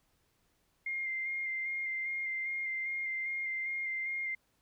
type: tone with vibrato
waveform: sine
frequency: 2109 Hz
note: C7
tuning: 13 cents sharp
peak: -33 dBFS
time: 0.86-4.35 s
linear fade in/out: 5 ms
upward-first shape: square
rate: 2.5 Hz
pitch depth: 16 cents each way
effects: pink hiss -74 dBFS RMS until 4.61 s